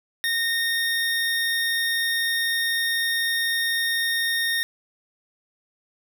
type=tone; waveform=25% pulse; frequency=1844 Hz; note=A#6; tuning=19 cents flat; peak=-18 dBFS; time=0.24-4.63 s; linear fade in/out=0 ms; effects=none